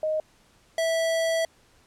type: tone pair in turn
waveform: sine / square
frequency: 622.3 / 655.4 Hz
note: D#5 / E5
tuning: 0 / -10 cents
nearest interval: minor second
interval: 90 cents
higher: second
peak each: -23 dBFS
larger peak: neither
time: 0.03-0.2 / 0.78-1.45 s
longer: second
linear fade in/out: 2 ms
effects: pink hiss -60 dBFS RMS until 1.86 s + low-pass 10000 Hz 12 dB/octave